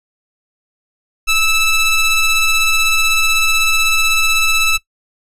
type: ring-modulated tone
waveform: 35% pulse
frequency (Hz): 1312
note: E6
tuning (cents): -9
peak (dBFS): -6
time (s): 1.27-4.78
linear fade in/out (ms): 20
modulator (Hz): 1320
effects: noise-tail reverb RT60 0.1 s tail -19 dB re dry + resampled to 32000 Hz